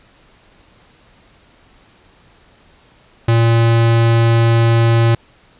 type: tone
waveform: square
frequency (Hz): 115.5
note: A#2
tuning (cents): -16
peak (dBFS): -10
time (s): 3.28-5.15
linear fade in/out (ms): 5
effects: pink hiss -50 dBFS RMS until 5.59 s + resampled to 8000 Hz